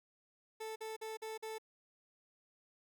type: tone bursts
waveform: 30% pulse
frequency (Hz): 440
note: A4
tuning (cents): 0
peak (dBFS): -39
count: 5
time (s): 0.6-1.584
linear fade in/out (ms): 10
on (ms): 160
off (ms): 46
effects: none